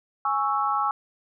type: chord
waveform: sine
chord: C# minor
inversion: second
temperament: equal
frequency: 830.6 / 1108.7 / 1318.5 Hz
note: G#5 / C#6 / E6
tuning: 0 / 0 / 0 cents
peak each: -26 dBFS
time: 0.25-0.91 s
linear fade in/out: 2 ms
effects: none